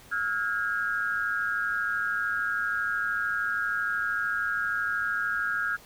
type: tone cluster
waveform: sine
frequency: 1314 / 1427 / 1633 Hz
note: E6 / F6 / G#6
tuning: -6 / +37 / -30 cents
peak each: -35 / -29 / -29 dBFS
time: 0.11-5.77 s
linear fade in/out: 20 ms
effects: pink hiss -52 dBFS RMS until 5.85 s